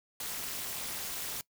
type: noise with amplitude modulation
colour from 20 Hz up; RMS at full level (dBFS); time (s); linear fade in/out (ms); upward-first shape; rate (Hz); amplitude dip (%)
white; -34; 0.2-1.41; 2; sine; 294; 95
effects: noise-tail reverb RT60 0.1 s tail -21 dB re dry